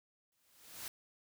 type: noise with exponential growth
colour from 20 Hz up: white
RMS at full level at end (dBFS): -42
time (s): 0.32-0.88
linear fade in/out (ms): 1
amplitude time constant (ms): 120
effects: none